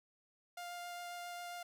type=tone with vibrato; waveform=sawtooth; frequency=702 Hz; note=F5; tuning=9 cents sharp; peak=-40 dBFS; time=0.57-1.63 s; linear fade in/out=5 ms; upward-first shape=triangle; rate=7.4 Hz; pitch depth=9 cents each way; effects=none